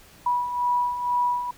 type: beating tone pair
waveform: sine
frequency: 975 / 977.1 Hz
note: B5 / B5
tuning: -23 / -19 cents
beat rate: 2.1 Hz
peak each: -29 / -22 dBFS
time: 0.26-1.51 s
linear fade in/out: 5 ms
effects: pink hiss -51 dBFS RMS until 1.57 s